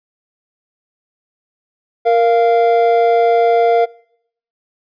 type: tone pair together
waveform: triangle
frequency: 466.2 / 693 Hz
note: A#4 / F5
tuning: 0 / -14 cents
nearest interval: perfect fifth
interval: 686 cents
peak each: -10 dBFS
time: 2.05-3.86 s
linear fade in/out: 20 ms
effects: noise-tail reverb RT60 0.7 s tail -24 dB re dry + resampled to 11025 Hz